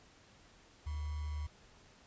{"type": "tone with sample-and-hold", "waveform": "sine", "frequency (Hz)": 75.2, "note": "D2", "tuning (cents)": 42, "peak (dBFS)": -36, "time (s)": [0.86, 1.47], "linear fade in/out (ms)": 10, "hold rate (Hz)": 1050, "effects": ["pink hiss -62 dBFS RMS until 2.06 s", "resampled to 16000 Hz"]}